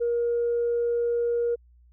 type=tone; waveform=sine; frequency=473.4 Hz; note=A#4; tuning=27 cents sharp; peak=-21 dBFS; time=0-1.56 s; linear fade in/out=20 ms; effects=tanh soft clip ceiling -18 dBFS + added 60 Hz sine -53 dBFS peak until 1.92 s